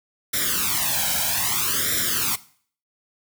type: noise with flanger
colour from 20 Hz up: white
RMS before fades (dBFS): -23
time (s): 0.33-2.36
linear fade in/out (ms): 10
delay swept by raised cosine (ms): 0.54 to 1.3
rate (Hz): 0.62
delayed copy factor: +0.95
effects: noise-tail reverb RT60 0.5 s tail -18 dB re dry + high-pass 60 Hz 12 dB/octave